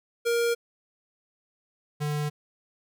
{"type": "tone pair in turn", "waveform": "square", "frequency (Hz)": [469.6, 148.56], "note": ["A#4", "D3"], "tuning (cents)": [13, 20], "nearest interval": "octave + minor sixth", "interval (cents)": 1993, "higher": "first", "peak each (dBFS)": [-23, -27], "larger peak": "first", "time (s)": [[0.25, 0.55], [2, 2.3]], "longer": "neither", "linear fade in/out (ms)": 20, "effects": []}